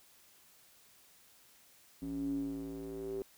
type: tone with band-pass filter sweep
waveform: square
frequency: 55.6 Hz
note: A1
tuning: 19 cents sharp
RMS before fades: -39 dBFS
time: 2.02-3.22 s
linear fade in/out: 0 ms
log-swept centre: 250 to 390 Hz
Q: 9.7
effects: white hiss -63 dBFS RMS until 3.37 s